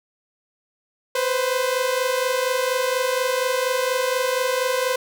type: tone pair together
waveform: sawtooth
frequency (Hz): 499.1 / 523.3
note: B4 / C5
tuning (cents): +18 / 0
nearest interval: minor second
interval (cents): 82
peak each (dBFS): -19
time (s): 1.15-4.96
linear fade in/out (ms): 5
effects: none